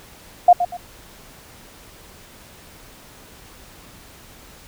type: tone with echo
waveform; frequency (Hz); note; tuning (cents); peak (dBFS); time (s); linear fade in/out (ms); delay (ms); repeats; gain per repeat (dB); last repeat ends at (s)
sine; 709; F5; +26; -5; 0.48-0.53; 5; 120; 2; -11; 0.77
effects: pink hiss -45 dBFS RMS until 4.67 s